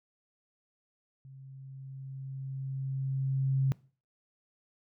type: tone with level ramp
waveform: sine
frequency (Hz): 134.3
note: C3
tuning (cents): +46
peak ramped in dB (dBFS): -47 to -23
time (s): 1.25-3.72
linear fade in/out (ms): 0
effects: noise-tail reverb RT60 0.4 s tail -22 dB re dry